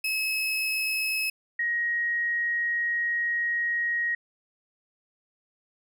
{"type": "tone pair in turn", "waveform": ["35% pulse", "sine"], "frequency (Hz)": [2579, 1886.2], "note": ["E7", "A#6"], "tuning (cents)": [-39, 20], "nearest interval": "perfect fourth", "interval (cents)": 541, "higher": "first", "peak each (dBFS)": -24, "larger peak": "neither", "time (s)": [[0.04, 1.3], [1.59, 4.15]], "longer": "second", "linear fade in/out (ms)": 5, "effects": []}